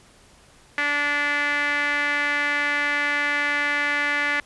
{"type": "tone with band-pass filter", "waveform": "sawtooth", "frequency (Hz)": 290.4, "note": "D4", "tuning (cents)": -19, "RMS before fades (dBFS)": -23, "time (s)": [0.78, 4.4], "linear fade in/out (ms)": 0, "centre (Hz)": 1900, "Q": 4.3, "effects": ["pink hiss -53 dBFS RMS until 4.45 s", "resampled to 24000 Hz"]}